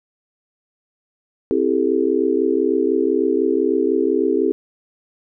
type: chord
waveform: sine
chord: A minor seventh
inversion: first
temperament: just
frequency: 264 / 330 / 396 / 440 Hz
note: C4 / E4 / G4 / A4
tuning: +16 / +2 / +18 / 0 cents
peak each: -22 / -20 / -19 / -22 dBFS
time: 1.51-4.52 s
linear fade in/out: 0 ms
effects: none